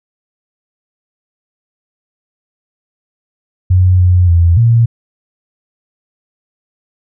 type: tone with pitch steps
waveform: sine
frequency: 91.6 / 89.9 / 85.2 / 116.3 Hz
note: F#2 / F#2 / F2 / A#2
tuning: -17 / -49 / -42 / -4 cents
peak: -5 dBFS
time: 3.7-4.86 s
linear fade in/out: 10 ms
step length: 290 ms
effects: none